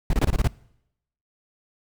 brown noise bursts, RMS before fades -19 dBFS, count 7, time 0.1-0.475 s, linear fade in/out 2 ms, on 33 ms, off 24 ms, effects noise-tail reverb RT60 0.8 s tail -23 dB re dry

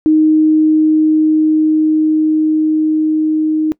sine tone with level ramp, 311.1 Hz, D#4, in tune, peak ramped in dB -6 to -11 dBFS, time 0.06-3.72 s, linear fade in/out 0 ms, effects noise-tail reverb RT60 0.1 s tail -21 dB re dry

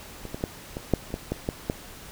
clicks, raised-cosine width 2 ms, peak -22 / -19 / -29 / -12 / -18 / -6 / -29 / -15 / -13 / -12 / -11 dBFS, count 11, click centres 0.253 / 0.345 / 0.409 / 0.439 / 0.769 / 0.937 / 1.105 / 1.141 / 1.32 / 1.489 / 1.699 s, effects pink hiss -44 dBFS RMS until 2.11 s

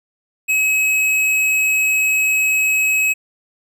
sine tone with tanh clipping, 2559 Hz, D#7, 48 cents sharp, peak -15 dBFS, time 0.48-3.14 s, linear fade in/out 20 ms, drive 17 dB, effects none

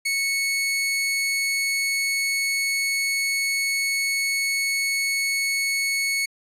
sawtooth tone, 2208 Hz, C#7, 7 cents flat, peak -18 dBFS, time 0.05-6.26 s, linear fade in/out 10 ms, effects resampled to 32000 Hz

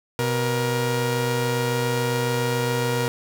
sawtooth tone pair together, 125.14 / 473.4 Hz, B2 / A#4, +23 / +27 cents, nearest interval octave + major seventh, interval 2304 cents, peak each -20 dBFS, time 0.19-3.08 s, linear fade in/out 0 ms, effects none

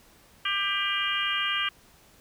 harmonic tone with a mistuned harmonic, 397 Hz, G4, 22 cents sharp, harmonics 3 / 4 / 5 / 6 / 7 / 8, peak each -32 / -32 / -35 / -33 / -30 / -32 dBFS, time 0.45-1.69 s, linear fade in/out 5 ms, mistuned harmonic 7, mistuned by +40 cents, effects pink hiss -57 dBFS RMS until 2.2 s

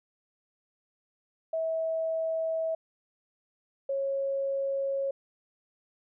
sine tone pair in turn, 648 / 547.9 Hz, E5 / C#5, -30 / -20 cents, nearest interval minor third, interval 290 cents, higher first, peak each -27 dBFS, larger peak neither, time 1.53-2.75 / 3.89-5.11 s, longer neither, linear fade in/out 5 ms, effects none

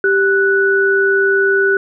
sine tone pair together, 392 / 1480 Hz, G4 / F#6, 0 / 0 cents, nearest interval octave + major seventh, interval 2300 cents, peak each -13 dBFS, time 0.04-1.77 s, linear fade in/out 2 ms, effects none

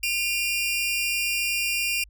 sawtooth tone pair together, 2419 / 2771 Hz, D#7 / F7, -49 / -14 cents, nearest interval major second, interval 235 cents, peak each -23 dBFS, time 0.03-2.04 s, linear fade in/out 5 ms, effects added 50 Hz sine -48 dBFS peak until 2.09 s

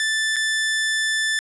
sawtooth tone with dropouts, 1760 Hz, A6, in tune, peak -16 dBFS, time 0-1.39 s, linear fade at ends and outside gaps 1 ms, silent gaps 0.36-0.365 s, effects resampled to 24000 Hz

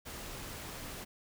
pink noise, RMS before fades -44 dBFS, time 0.05-1.05 s, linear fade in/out 20 ms, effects none

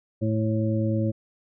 harmonic tone, 109.6 Hz, A2, 6 cents flat, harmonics 1 / 2 / 3 / 5, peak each -24 / -27 / -29 / -31 dBFS, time 0.21-1.12 s, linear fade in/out 20 ms, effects none

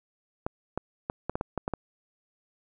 clicks, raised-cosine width 1 ms, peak -15 dBFS, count 9, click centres 0.465 / 0.776 / 1.099 / 1.296 / 1.355 / 1.411 / 1.577 / 1.679 / 1.737 s, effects none

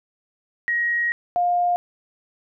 sine tone pair in turn, 1891 / 706.7 Hz, A#6 / F5, +24 / +20 cents, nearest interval octave + perfect fourth, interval 1704 cents, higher first, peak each -19 / -17 dBFS, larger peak second, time 0.68-1.12 / 1.36-1.76 s, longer first, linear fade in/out 0 ms, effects none

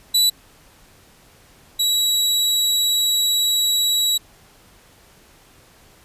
sawtooth tone pair in turn, 3948 / 3894 Hz, B7 / B7, -1 / -25 cents, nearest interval unison, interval 24 cents, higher first, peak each -10 / -13 dBFS, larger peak first, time 0.14-0.3 / 1.79-4.18 s, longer second, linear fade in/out 10 ms, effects pink hiss -51 dBFS RMS until 6.04 s + resampled to 32000 Hz

